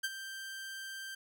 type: tone with ADSR envelope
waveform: sawtooth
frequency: 1571 Hz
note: G6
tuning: 3 cents sharp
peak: -27 dBFS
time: 0.03-1.15 s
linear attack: 15 ms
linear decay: 39 ms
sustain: -11 dB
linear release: 6 ms
effects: none